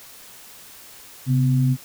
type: tone pair together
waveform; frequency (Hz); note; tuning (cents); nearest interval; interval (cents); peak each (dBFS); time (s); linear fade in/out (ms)
sine; 133.2 / 251.3; C3 / B3; +31 / +30; major seventh; 1099; -16 / -23; 1.26-1.77; 50
effects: white hiss -44 dBFS RMS until 1.84 s